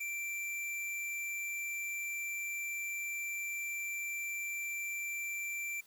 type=tone; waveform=square; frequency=2349 Hz; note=D7; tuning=in tune; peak=-37 dBFS; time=0-5.81 s; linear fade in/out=10 ms; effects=white hiss -63 dBFS RMS until 5.86 s